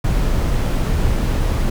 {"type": "noise", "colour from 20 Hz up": "brown", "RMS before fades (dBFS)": -17, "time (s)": [0.04, 1.7], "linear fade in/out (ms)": 5, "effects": []}